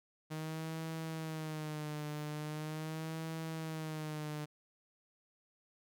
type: tone with vibrato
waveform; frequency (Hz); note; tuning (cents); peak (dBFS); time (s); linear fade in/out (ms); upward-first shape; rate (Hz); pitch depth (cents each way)
sawtooth; 155.56; D#3; 0; -35; 0.3-4.46; 20; sine; 0.41; 64
effects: none